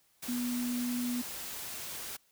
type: tone in noise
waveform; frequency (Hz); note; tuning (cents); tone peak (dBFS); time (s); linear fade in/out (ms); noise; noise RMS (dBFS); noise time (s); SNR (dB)
sine; 244.4; B3; -18; -31; 0.28-1.22; 10; white; -41; 0.22-2.17; +7
effects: white hiss -69 dBFS RMS until 2.31 s